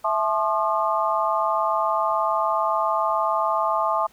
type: tone cluster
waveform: sine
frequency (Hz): 659 / 865 / 1064 / 1211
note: E5 / A5 / C6 / D#6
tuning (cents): -1 / -30 / +29 / -47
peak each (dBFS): -25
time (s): 0.04-4.07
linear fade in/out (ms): 10
effects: pink hiss -56 dBFS RMS until 4.12 s